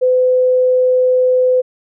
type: tone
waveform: sine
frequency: 507 Hz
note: B4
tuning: 45 cents sharp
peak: -9 dBFS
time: 0.01-1.62 s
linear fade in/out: 20 ms
effects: none